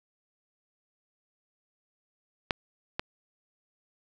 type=clicks; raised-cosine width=0.3 ms; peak=-9 / -13 dBFS; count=2; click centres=2.508 / 2.995 s; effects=none